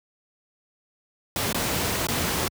pink noise with dropouts, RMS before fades -25 dBFS, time 1.36-2.48 s, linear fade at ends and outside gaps 1 ms, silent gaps 1.527-1.545 / 2.069-2.085 s, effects high-pass 80 Hz 12 dB/octave

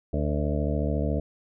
harmonic tone with a mistuned harmonic, 74 Hz, D2, 14 cents sharp, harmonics 1 / 2 / 3 / 4 / 6 / 7 / 8 / 9, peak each -27 / -30 / -32 / -33 / -35 / -35 / -36 / -37 dBFS, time 0.13-1.2 s, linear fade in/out 5 ms, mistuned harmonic 9, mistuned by -24 cents, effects none

